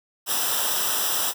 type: noise with comb filter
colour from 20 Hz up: white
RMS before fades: -24 dBFS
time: 0.26-1.34 s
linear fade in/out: 50 ms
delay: 0.45 ms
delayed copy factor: -0.8
effects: none